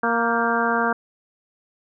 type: harmonic tone with a mistuned harmonic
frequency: 233.1 Hz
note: A#3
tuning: in tune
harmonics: 1 / 2 / 3 / 4 / 5 / 6 / 7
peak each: -26 / -26 / -26 / -26 / -26 / -26 / -26 dBFS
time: 0.03-0.93 s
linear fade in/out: 5 ms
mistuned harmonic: 7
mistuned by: -51 cents
effects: none